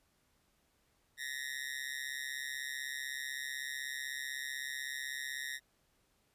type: tone with amplitude modulation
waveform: sawtooth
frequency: 1864.7 Hz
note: A#6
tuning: in tune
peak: -31 dBFS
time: 1.17-5.6 s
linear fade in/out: 50 ms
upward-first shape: sine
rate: 136 Hz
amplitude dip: 100%
effects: pink hiss -74 dBFS RMS until 6.34 s + resampled to 32000 Hz